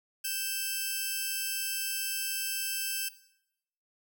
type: tone pair together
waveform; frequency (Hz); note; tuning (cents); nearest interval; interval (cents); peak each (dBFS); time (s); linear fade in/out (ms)
5% pulse; 1568 / 2639; G6 / E7; 0 / +1; major sixth; 901; -24; 0.24-3.09; 10
effects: noise-tail reverb RT60 0.8 s tail -17 dB re dry